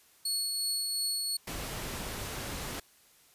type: tone with tremolo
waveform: 25% pulse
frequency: 4376 Hz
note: C#8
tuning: 23 cents flat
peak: -24 dBFS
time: 0.25-1.37 s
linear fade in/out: 5 ms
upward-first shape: triangle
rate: 2.8 Hz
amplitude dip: 30%
type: noise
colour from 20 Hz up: pink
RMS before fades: -38 dBFS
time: 1.47-2.8 s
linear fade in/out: 5 ms
effects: white hiss -62 dBFS RMS until 3.34 s + resampled to 32000 Hz